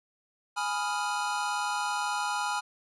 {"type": "chord", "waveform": "square", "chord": "F half-diminished seventh", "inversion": "first", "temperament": "equal", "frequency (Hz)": [830.6, 987.8, 1244.5, 1396.9], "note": ["Ab5", "Cb6", "Eb6", "F6"], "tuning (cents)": [0, 0, 0, 0], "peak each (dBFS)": [-33, -35, -38, -35], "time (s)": [0.56, 2.61], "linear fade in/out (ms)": 20, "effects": ["resampled to 24000 Hz"]}